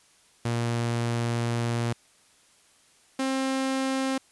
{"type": "tone pair in turn", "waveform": "sawtooth", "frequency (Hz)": [117.8, 265.8], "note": ["A#2", "C4"], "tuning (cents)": [19, 27], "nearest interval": "octave + major second", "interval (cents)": 1408, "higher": "second", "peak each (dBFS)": -21, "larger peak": "neither", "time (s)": [[0.45, 1.93], [3.19, 4.18]], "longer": "first", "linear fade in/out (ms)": 5, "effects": ["white hiss -60 dBFS RMS until 4.31 s", "resampled to 24000 Hz"]}